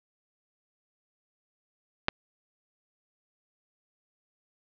clicks, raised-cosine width 0.3 ms, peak -7 / -21 dBFS, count 2, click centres 2.084 / 2.089 s, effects resampled to 11025 Hz + 7-bit

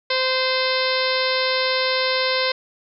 harmonic tone, 518 Hz, C5, 17 cents flat, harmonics 1 / 2 / 3 / 4 / 5 / 6 / 7 / 8 / 9 / 10, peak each -23 / -27 / -29 / -26 / -31 / -32 / -29 / -27 / -31 / -30 dBFS, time 0.1-2.52 s, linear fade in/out 5 ms, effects none

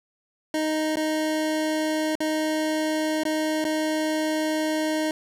25% pulse tone with dropouts, 311.1 Hz, D#4, in tune, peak -19 dBFS, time 0.54-5.11 s, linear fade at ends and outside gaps 2 ms, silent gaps 0.958-0.969 / 2.154-2.204 / 3.235-3.252 / 3.643-3.65 s, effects low-pass 12000 Hz 12 dB/octave + 10-bit

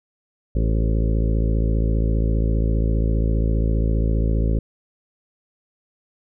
harmonic tone with a mistuned harmonic, 55 Hz, A1, in tune, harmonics 1 / 2 / 3 / 4 / 5 / 6 / 7 / 8 / 9 / 10, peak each -18 / -24 / -28 / -30 / -32 / -34 / -35 / -36 / -37 / -38 dBFS, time 0.55-4.59 s, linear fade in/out 5 ms, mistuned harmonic 8, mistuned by -19 cents, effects none

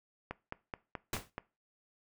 click train, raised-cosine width 0.5 ms, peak -23 dBFS, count 6, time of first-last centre 0.31-1.381 s, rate 4.67 Hz
pink noise with exponential decay, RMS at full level -32 dBFS, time 1.13-1.3 s, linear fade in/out 2 ms, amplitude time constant 35 ms
effects noise-tail reverb RT60 0.3 s tail -20 dB re dry

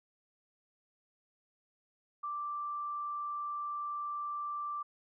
sine tone, 1174.7 Hz, D6, in tune, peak -35 dBFS, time 2.23-4.83 s, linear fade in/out 10 ms, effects none

